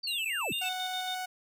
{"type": "linear sweep", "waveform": "sine", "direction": "down", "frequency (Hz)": [4699, 65.3], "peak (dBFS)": -33, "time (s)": [0.03, 0.53], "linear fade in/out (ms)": 10}
{"type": "tone with vibrato", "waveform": "square", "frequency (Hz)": 2717, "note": "F7", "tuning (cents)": -48, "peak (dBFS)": -33, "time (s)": [0.07, 0.69], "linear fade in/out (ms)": 5, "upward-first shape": "square", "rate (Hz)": 4.4, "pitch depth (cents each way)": 50}
{"type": "tone with tremolo", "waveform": "sine", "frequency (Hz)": 3647, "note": "A#7", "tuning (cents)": -39, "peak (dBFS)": -34, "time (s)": [0.52, 1.15], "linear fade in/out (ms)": 10, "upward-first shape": "square", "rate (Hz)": 7.2, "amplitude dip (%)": 60}
{"type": "tone", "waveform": "sawtooth", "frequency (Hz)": 740, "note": "F#5", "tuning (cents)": 0, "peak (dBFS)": -30, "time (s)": [0.61, 1.26], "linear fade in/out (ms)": 10}
{"effects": []}